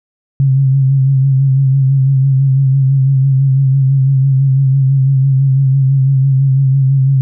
sine tone with vibrato, 134.8 Hz, C#3, 48 cents flat, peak -7 dBFS, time 0.4-7.21 s, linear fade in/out 0 ms, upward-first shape sine, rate 6 Hz, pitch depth 41 cents each way, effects none

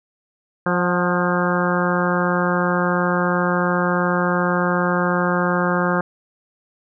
harmonic tone with a mistuned harmonic, 177.2 Hz, F3, 25 cents sharp, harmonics 1 / 2 / 3 / 4 / 5 / 6 / 7 / 8 / 9, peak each -21 / -25 / -24 / -29 / -28 / -27 / -26 / -27 / -27 dBFS, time 0.66-6.01 s, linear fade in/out 2 ms, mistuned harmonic 4, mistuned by +44 cents, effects none

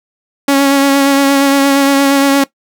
sawtooth tone with vibrato, 277.2 Hz, C#4, in tune, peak -3 dBFS, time 0.48-2.44 s, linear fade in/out 5 ms, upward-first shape sine, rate 8.6 Hz, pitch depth 21 cents each way, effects noise-tail reverb RT60 0.1 s tail -18 dB re dry

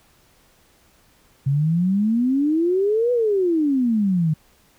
sine exponential two-way sweep, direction up then down, 133.7 to 497.4 to 150.7 Hz, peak -16 dBFS, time 1.46-4.34 s, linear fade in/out 10 ms, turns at 3.12 s, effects pink hiss -57 dBFS RMS until 4.78 s

